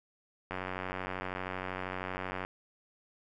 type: click train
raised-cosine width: 0.5 ms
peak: -21 dBFS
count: 181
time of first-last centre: 0.51-2.45 s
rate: 92.8 Hz
effects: none